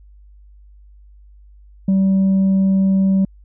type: tone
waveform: sine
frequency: 192.5 Hz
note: G3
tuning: 31 cents flat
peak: -9 dBFS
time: 1.88-3.25 s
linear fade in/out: 5 ms
effects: tanh soft clip ceiling -11 dBFS + added 50 Hz sine -42 dBFS peak until 3.44 s